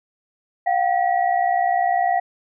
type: tone cluster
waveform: sine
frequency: 706 / 766 / 1926 Hz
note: F5 / G5 / B6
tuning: +19 / -40 / -44 cents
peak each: -19 / -20 / -28 dBFS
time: 0.66-2.2 s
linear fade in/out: 10 ms
effects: none